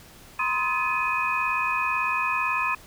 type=tone cluster; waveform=sine; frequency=968 / 1046 / 1262 / 1721 / 2502 Hz; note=B5 / C6 / D#6 / A6 / D#7; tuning=-35 / -1 / +24 / -39 / +9 cents; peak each=-33 / -27 / -31 / -33 / -26 dBFS; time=0.39-2.75 s; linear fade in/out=5 ms; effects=pink hiss -49 dBFS RMS until 2.86 s